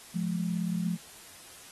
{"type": "tone pair together", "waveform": "sine", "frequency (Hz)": [174.25, 211.8], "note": ["F3", "G#3"], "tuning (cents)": [-4, 34], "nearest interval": "minor third", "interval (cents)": 338, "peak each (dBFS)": [-29, -33], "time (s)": [0.14, 0.97], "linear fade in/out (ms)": 20, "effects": ["white hiss -50 dBFS RMS until 1.71 s", "AAC 32 kbps"]}